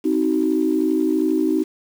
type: chord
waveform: sine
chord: C diminished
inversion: none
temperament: just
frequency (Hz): 261.6 / 314 / 376.7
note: C4 / Eb4 / Gb4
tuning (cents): 0 / +16 / +31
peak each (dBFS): -22 / -18 / -22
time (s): 0.04-1.64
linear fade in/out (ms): 20
effects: tanh soft clip ceiling -7 dBFS + 7-bit